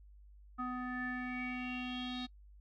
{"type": "tone with low-pass filter sweep", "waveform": "square", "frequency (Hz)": 250.4, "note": "B3", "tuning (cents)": 24, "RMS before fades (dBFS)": -40, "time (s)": [0.58, 2.27], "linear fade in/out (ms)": 20, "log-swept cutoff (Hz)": [1300, 3900], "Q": 8.1, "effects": ["noise-tail reverb RT60 0.1 s tail -26 dB re dry", "added 50 Hz sine -55 dBFS peak until 2.6 s"]}